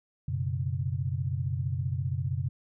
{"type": "chord", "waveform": "sine", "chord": "F# suspended fourth", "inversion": "none", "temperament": "equal", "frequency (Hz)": [92.5, 123.47, 138.59], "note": ["F#2", "B2", "C#3"], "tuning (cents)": [0, 0, 0], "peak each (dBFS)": -32, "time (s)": [0.28, 2.49], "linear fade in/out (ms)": 5, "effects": []}